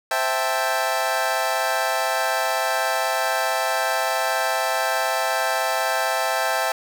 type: chord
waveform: 25% pulse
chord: A minor seventh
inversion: first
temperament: equal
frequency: 523.3 / 659.3 / 784 / 880 Hz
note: C5 / E5 / G5 / A5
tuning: 0 / 0 / 0 / 0 cents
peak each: -25 / -21 / -22 / -23 dBFS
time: 0.11-6.72 s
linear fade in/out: 2 ms
effects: none